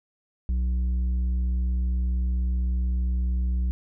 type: tone with tanh clipping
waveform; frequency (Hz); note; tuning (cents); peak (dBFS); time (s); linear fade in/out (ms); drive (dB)
sine; 61.74; B1; 0; -23; 0.49-3.71; 0; 6
effects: none